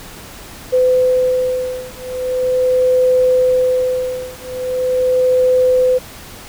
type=beating tone pair; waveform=sine; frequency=507 / 507.41 Hz; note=B4 / B4; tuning=+45 / +47 cents; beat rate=0.41 Hz; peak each=-15 dBFS; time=0.72-5.99 s; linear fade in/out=20 ms; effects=pink hiss -35 dBFS RMS until 6.48 s